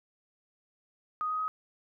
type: tone with pitch steps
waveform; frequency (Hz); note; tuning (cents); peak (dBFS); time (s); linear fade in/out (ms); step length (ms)
sine; 1244.5 / 1253.9 / 1263.3; D#6 / D#6 / D#6; 0 / +13 / +26; -29; 1.21-1.48; 0; 90
effects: none